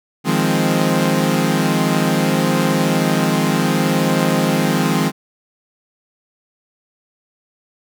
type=chord; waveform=sawtooth; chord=F minor seventh; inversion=third; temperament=equal; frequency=155.56 / 174.61 / 207.7 / 261.6 Hz; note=Eb3 / F3 / Ab3 / C4; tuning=0 / 0 / 0 / 0 cents; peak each=-16 dBFS; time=0.24-5.12 s; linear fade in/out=50 ms; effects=none